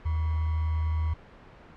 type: tone with sample-and-hold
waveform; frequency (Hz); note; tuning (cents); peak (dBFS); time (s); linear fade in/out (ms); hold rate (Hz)
sine; 79.5; D#2; +38; -24; 0.05-1.14; 10; 1050
effects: pink hiss -50 dBFS RMS until 1.76 s + low-pass 2000 Hz 12 dB/octave